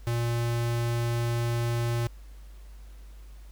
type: tone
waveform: square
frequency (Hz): 118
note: A#2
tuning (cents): +22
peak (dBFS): -26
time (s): 0.07-2.07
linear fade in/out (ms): 0
effects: added 50 Hz sine -43 dBFS peak until 3.51 s + pink hiss -60 dBFS RMS until 3.51 s